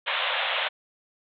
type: band-pass noise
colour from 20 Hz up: white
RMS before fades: -27 dBFS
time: 0.06-0.69 s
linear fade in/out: 20 ms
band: 490 to 3700 Hz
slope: 96 dB/octave
effects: none